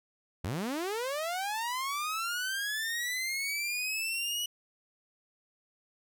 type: linear sweep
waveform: sawtooth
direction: up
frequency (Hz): 74.1 to 2946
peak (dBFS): -28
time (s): 0.44-4.46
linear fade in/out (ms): 5
effects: none